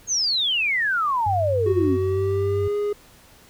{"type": "exponential sweep", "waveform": "sine", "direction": "down", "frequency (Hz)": [6645, 246.9], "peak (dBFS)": -19, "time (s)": [0.07, 1.98], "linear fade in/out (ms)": 50}
{"type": "tone with vibrato", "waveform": "sine", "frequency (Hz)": 95.4, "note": "G2", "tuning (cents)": -47, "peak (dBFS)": -24, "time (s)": [1.26, 2.68], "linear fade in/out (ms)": 5, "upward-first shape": "square", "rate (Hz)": 1.1, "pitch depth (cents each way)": 29}
{"type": "tone with pitch glide", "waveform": "triangle", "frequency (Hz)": [370, 412.9], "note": ["F#4", "G#4"], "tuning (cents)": [0, -10], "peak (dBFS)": -19, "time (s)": [1.66, 2.93], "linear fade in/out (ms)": 5, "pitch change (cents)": 190, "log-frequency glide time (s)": [1.84, 2.76]}
{"effects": ["pink hiss -51 dBFS RMS until 3.49 s"]}